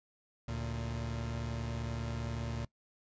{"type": "tone pair together", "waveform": "30% pulse", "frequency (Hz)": [72.6, 115.05], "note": ["D2", "A#2"], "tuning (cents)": [-19, -22], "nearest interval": "minor sixth", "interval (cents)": 797, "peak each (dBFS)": [-37, -35], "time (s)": [0.48, 2.65], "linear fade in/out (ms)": 5, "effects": ["noise-tail reverb RT60 0.1 s tail -21 dB re dry", "resampled to 16000 Hz"]}